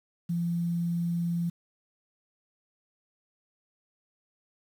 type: tone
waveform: sine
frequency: 171 Hz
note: F3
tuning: 36 cents flat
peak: -26 dBFS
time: 0.29-1.5 s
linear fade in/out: 10 ms
effects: 9-bit